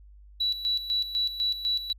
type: tone with tremolo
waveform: triangle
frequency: 3934 Hz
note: B7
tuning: 7 cents flat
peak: -20 dBFS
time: 0.4-1.93 s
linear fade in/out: 10 ms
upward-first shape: square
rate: 4 Hz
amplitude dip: 75%
effects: tanh soft clip ceiling -21 dBFS + added 50 Hz sine -48 dBFS peak until 1.98 s